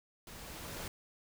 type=noise with level ramp; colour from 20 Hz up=pink; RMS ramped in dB=-50 to -42 dBFS; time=0.27-0.88 s; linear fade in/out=2 ms; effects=none